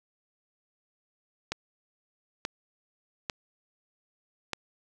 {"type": "clicks", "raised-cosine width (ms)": 0.2, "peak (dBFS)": -13, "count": 4, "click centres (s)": [1.52, 2.451, 3.298, 4.533], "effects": []}